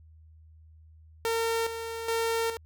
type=tone with tremolo; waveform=sawtooth; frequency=456.3 Hz; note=A#4; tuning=37 cents flat; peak=-22 dBFS; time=1.25-2.57 s; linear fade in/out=0 ms; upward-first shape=square; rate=1.2 Hz; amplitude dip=60%; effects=added 79 Hz sine -51 dBFS peak until 2.65 s